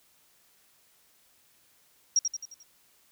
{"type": "tone with echo", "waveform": "sine", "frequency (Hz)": 5640, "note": "F8", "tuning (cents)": 16, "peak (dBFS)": -19, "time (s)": [2.16, 2.19], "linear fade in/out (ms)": 2, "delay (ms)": 88, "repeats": 5, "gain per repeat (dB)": -6, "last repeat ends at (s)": 2.63, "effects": ["white hiss -64 dBFS RMS until 3.11 s"]}